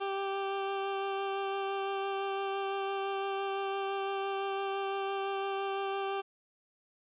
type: tone with vibrato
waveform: 20% pulse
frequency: 392 Hz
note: G4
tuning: in tune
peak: -27 dBFS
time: 0-6.22 s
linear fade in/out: 20 ms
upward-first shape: sine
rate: 5.9 Hz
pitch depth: 10 cents each way
effects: resampled to 8000 Hz + 11-bit